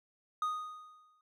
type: tone with exponential decay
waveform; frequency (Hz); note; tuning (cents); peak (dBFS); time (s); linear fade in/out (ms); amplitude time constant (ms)
triangle; 1241; D#6; -5; -27; 0.42-1.21; 2; 170
effects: none